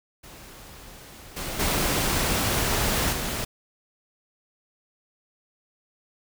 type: noise with level steps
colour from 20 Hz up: pink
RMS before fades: -45 / -32 / -24 / -29 dBFS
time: 0.23-3.45 s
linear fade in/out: 10 ms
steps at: 1.36 / 1.59 / 3.12 s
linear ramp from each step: 10 ms
effects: none